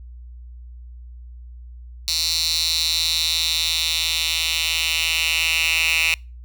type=tone with high-pass filter sweep; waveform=10% pulse; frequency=162.9 Hz; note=E3; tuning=20 cents flat; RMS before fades=-21 dBFS; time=2.08-6.14 s; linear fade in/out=0 ms; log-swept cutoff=4400 to 2600 Hz; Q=4.4; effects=noise-tail reverb RT60 0.3 s tail -26 dB re dry + added 60 Hz sine -36 dBFS peak until 6.44 s